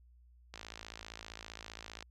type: click train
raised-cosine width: 0.2 ms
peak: -27 dBFS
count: 83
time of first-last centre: 0.54-2.026 s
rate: 55.2 Hz
effects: added 60 Hz sine -59 dBFS peak until 2.1 s